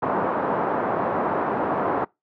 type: low-pass noise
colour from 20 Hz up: white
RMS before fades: -23 dBFS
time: 0.02-2.05 s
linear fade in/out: 10 ms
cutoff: 1100 Hz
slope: 24 dB/octave
effects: noise-tail reverb RT60 0.2 s tail -24 dB re dry + high-pass 200 Hz 12 dB/octave